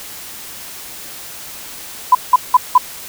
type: tone bursts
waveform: sine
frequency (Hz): 1001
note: B5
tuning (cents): +23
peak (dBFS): -3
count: 4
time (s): 2.12-2.78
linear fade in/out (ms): 5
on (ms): 30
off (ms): 180
effects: white hiss -32 dBFS RMS until 3.08 s